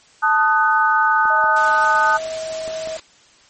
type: chord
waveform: sine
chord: D# diminished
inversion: second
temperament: equal with one note detuned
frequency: 880 / 1244.5 / 1500.6 Hz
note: A5 / D#6 / F#6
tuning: 0 / 0 / +24 cents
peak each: -17 dBFS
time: 0.22-2.18 s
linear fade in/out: 20 ms
type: clicks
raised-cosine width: 1 ms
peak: -21 dBFS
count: 4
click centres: 1.255 / 1.441 / 2.678 / 2.874 s
type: tone with pitch glide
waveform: sine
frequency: 631 to 639.8 Hz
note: D#5 to D#5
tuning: +24 to +48 cents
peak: -24 dBFS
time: 1.3-2.97 s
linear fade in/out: 5 ms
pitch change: +24 cents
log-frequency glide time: 2-2.18 s
type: noise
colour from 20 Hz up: white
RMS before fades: -32 dBFS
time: 1.56-3 s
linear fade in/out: 5 ms
effects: white hiss -51 dBFS RMS until 3.49 s + MP3 32 kbps